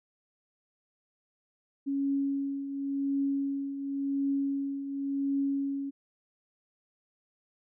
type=tone with tremolo; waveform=sine; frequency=277.2 Hz; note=C#4; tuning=in tune; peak=-25 dBFS; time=1.86-5.91 s; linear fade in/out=20 ms; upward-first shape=triangle; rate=0.92 Hz; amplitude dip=65%; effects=none